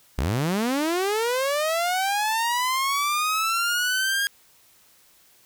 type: linear sweep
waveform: sawtooth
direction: up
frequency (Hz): 53.9 to 1635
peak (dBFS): -18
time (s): 0.18-4.27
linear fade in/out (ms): 0
effects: white hiss -57 dBFS RMS until 5.45 s